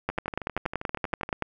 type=two click trains; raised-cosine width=0.5 ms; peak=-19 / -11 dBFS; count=16 / 15; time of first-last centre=0.1-1.29 / 0.09-1.423 s; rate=12.6 / 10.5 Hz; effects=none